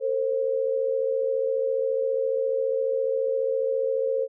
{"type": "tone pair together", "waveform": "sine", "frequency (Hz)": [454.4, 529], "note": ["A#4", "C5"], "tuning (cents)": [-44, 19], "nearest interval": "minor third", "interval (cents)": 263, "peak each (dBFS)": [-26, -24], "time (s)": [0, 4.28], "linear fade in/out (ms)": 50, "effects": []}